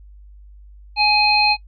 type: harmonic tone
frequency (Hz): 837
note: G#5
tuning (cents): +13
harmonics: 1 / 3 / 5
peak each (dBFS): -17 / -17 / -17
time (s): 0.96-1.57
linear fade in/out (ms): 50
effects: noise-tail reverb RT60 0.1 s tail -21 dB re dry + added 50 Hz sine -40 dBFS peak until 1.67 s